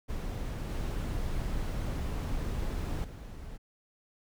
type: noise with level steps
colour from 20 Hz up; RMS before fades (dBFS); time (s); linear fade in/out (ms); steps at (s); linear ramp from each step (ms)
brown; -35 / -33 / -43; 0.08-3.58; 20; 0.69 / 3.04; 5
effects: none